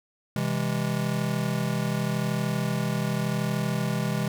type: chord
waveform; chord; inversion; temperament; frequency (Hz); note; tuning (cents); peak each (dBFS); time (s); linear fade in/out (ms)
square; C augmented; none; just; 130.81 / 163.52 / 204.4; C3 / E3 / G#3; 0 / -14 / -27; -30; 0.36-4.28; 2
effects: none